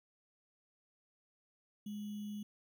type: tone with sample-and-hold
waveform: sine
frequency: 207.7 Hz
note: G#3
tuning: in tune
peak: -40 dBFS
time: 1.86-2.43 s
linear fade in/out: 5 ms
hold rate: 3150 Hz
effects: none